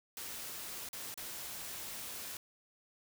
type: noise with dropouts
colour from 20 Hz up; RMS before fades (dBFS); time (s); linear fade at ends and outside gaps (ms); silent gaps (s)
white; -44; 0.17-2.37; 2; 0.889-0.93 / 1.142-1.175
effects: none